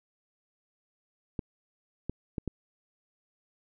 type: clicks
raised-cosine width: 3 ms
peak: -19 dBFS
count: 4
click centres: 1.392 / 2.096 / 2.382 / 2.477 s
effects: none